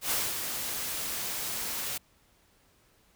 white noise with ADSR envelope, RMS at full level -28 dBFS, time 0.01-1.98 s, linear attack 100 ms, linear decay 220 ms, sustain -6 dB, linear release 9 ms, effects pink hiss -65 dBFS RMS until 3.15 s

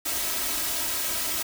white noise with comb filter, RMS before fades -28 dBFS, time 0.05-1.43 s, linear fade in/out 10 ms, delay 3.1 ms, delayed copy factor +0.75, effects none

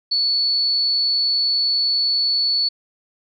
sine tone, 4435 Hz, C#8, in tune, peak -16 dBFS, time 0.11-2.69 s, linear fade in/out 10 ms, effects none

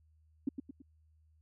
sine tone with echo, 270.3 Hz, C#4, 44 cents flat, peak -28 dBFS, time 0.47-0.49 s, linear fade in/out 5 ms, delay 110 ms, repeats 3, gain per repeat -7 dB, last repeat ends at 0.82 s, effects added 78 Hz sine -64 dBFS peak until 1.41 s

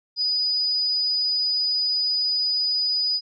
sine tone, 4957 Hz, D#8, 7 cents flat, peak -20 dBFS, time 0.16-3.21 s, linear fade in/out 50 ms, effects none

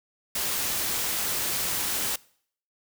white noise, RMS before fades -28 dBFS, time 0.35-2.16 s, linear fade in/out 5 ms, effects noise-tail reverb RT60 0.6 s tail -23 dB re dry

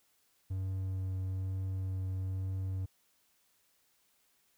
triangle tone with vibrato, 94.4 Hz, F#2, 35 cents sharp, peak -31 dBFS, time 0.5-2.86 s, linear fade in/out 10 ms, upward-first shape triangle, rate 1.1 Hz, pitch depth 11 cents each way, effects white hiss -72 dBFS RMS until 4.57 s

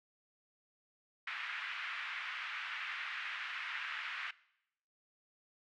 white band-pass noise, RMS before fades -42 dBFS, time 1.27-4.31 s, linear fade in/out 5 ms, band 1300 to 2500 Hz, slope 24 dB/octave, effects noise-tail reverb RT60 0.8 s tail -21 dB re dry

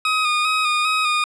20% pulse tone with vibrato, 1244.5 Hz, D#6, in tune, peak -12 dBFS, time 0.05-1.24 s, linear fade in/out 2 ms, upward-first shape square, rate 2.5 Hz, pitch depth 27 cents each way, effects low-pass 7000 Hz 12 dB/octave

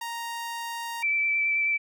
sawtooth tone, 932.3 Hz, A#5, in tune, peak -28 dBFS, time 0.01-1.03 s, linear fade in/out 5 ms
sine tone with vibrato, 2325 Hz, D7, 18 cents flat, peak -22 dBFS, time 1.02-1.78 s, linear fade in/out 20 ms, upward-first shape triangle, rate 9.3 Hz, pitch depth 17 cents each way
effects none

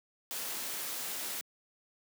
white noise, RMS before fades -38 dBFS, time 0.31-1.41 s, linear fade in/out 0 ms, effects high-pass 200 Hz 12 dB/octave

